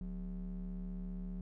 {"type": "ring-modulated tone", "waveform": "triangle", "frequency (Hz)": 110, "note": "A2", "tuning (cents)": 0, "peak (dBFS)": -34, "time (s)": [0.01, 1.41], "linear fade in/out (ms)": 0, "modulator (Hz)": 72.5, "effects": []}